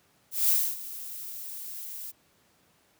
violet noise with ADSR envelope, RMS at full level -22 dBFS, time 0.31-2.12 s, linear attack 180 ms, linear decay 270 ms, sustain -17 dB, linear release 23 ms, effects pink hiss -65 dBFS RMS until 2.99 s + high-pass 100 Hz 12 dB/octave

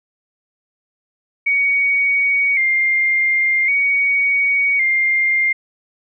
sine tone with vibrato, 2175 Hz, C#7, 33 cents flat, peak -13 dBFS, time 1.46-5.53 s, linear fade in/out 10 ms, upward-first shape square, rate 0.45 Hz, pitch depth 54 cents each way, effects none

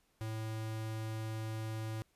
square tone, 110.3 Hz, A2, 5 cents sharp, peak -38 dBFS, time 0.21-2.02 s, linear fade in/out 0 ms, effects pink hiss -74 dBFS RMS until 2.15 s + resampled to 32000 Hz

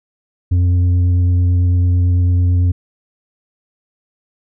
triangle tone with tanh clipping, 89.1 Hz, F2, 35 cents sharp, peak -11 dBFS, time 0.51-2.72 s, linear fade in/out 10 ms, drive 9 dB, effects none

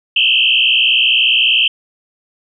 sine tone with frequency modulation, 2897 Hz, F#7, 37 cents flat, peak -9 dBFS, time 0.16-1.68 s, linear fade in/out 5 ms, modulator 60.1 Hz, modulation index 4.9, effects none

